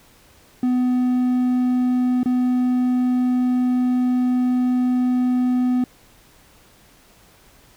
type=tone with dropouts; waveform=triangle; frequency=250.3 Hz; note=B3; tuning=23 cents sharp; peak=-14 dBFS; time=0.63-5.84 s; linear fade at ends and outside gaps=2 ms; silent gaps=2.232-2.258 s; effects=pink hiss -52 dBFS RMS until 7.76 s